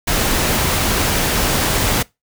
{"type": "noise", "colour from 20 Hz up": "pink", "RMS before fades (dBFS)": -17, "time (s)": [0.07, 2.03], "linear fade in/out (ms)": 10, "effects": ["noise-tail reverb RT60 0.2 s tail -22 dB re dry"]}